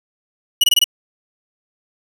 40% pulse tone bursts, 2926 Hz, F#7, 20 cents flat, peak -9 dBFS, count 5, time 0.61-0.842 s, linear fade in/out 5 ms, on 28 ms, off 23 ms, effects none

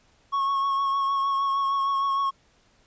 triangle tone with vibrato, 1100 Hz, C#6, 14 cents flat, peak -20 dBFS, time 0.32-2.31 s, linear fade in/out 20 ms, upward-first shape triangle, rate 6.5 Hz, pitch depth 25 cents each way, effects pink hiss -62 dBFS RMS until 2.86 s + resampled to 16000 Hz

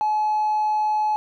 sine tone with hard clipping, 853 Hz, G#5, 46 cents sharp, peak -19 dBFS, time 0.01-1.16 s, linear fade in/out 0 ms, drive 1 dB, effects none

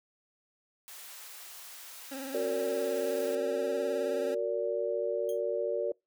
white high-pass noise, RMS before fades -47 dBFS, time 0.88-3.35 s, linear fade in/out 0 ms, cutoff 640 Hz, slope 12 dB/octave
25% pulse tone with vibrato, 269.8 Hz, C#4, 47 cents flat, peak -34 dBFS, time 2.11-4.35 s, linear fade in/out 10 ms, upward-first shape triangle, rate 19 Hz, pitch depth 73 cents each way
sine chord, Gb augmented, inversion none, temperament just, 370 / 462.5 / 578.1 Hz, Gb4 / Bb4 / D5, 0 / -14 / -27 cents, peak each -35 / -32 / -32 dBFS, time 2.34-5.92 s, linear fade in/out 5 ms
5% pulse tone with exponential decay, 3212 Hz, G7, 41 cents sharp, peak -34 dBFS, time 5.29-5.41 s, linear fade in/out 1 ms, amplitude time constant 26 ms
effects noise-tail reverb RT60 0.2 s tail -25 dB re dry

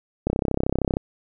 click train, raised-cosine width 2 ms, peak -8 dBFS, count 24, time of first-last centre 0.27-0.969 s, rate 32.9 Hz, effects none

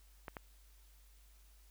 clicks, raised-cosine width 0.5 ms, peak -28 dBFS, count 2, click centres 0.282 / 0.368 s, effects added 50 Hz sine -60 dBFS peak until 1.7 s + white hiss -69 dBFS RMS until 1.7 s

